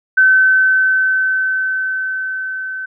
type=tone with level ramp; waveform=sine; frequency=1529 Hz; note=G6; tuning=44 cents flat; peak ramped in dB=-6 to -22 dBFS; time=0.17-2.86 s; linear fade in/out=10 ms; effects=none